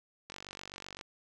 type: click train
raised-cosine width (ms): 0.2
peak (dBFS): -26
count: 35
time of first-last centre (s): 0.3-1.011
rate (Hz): 47.8
effects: none